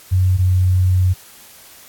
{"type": "tone pair in turn", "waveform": "sine", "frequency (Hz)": [92.4, 91.87], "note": ["F#2", "F#2"], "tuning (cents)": [-2, -12], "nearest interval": "unison", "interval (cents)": 10, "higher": "first", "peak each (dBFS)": -11, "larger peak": "neither", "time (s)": [[0.11, 0.38], [0.38, 1.14]], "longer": "second", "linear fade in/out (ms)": 20, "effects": ["white hiss -43 dBFS RMS until 1.88 s", "AAC 64 kbps"]}